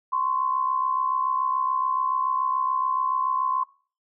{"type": "tone pair together", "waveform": "sine", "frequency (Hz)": [1033, 1100], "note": ["C6", "C#6"], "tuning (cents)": [-22, -14], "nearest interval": "minor second", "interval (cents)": 108, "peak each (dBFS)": [-23, -28], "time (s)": [0.12, 3.64], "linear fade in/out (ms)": 10, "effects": ["noise-tail reverb RT60 0.4 s tail -21 dB re dry"]}